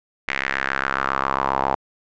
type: tone with band-pass filter sweep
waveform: sawtooth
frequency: 67.4 Hz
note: C#2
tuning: 48 cents flat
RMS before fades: -23 dBFS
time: 0.28-1.75 s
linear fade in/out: 0 ms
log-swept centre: 2100 to 850 Hz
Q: 3.5
effects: resampled to 16000 Hz